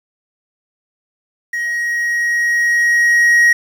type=tone with level ramp; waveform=triangle; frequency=1891 Hz; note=A#6; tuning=24 cents sharp; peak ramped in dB=-16 to -5 dBFS; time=1.53-3.53 s; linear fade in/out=5 ms; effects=7-bit